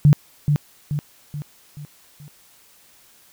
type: tone with echo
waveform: sine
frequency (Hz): 146.83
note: D3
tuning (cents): 0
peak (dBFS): -8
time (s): 0.05-0.13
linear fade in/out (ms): 0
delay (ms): 430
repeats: 5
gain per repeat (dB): -6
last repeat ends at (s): 2.28
effects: white hiss -53 dBFS RMS until 3.32 s